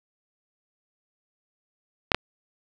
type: clicks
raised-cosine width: 0.3 ms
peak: -3 dBFS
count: 2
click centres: 2.118 / 2.146 s
effects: none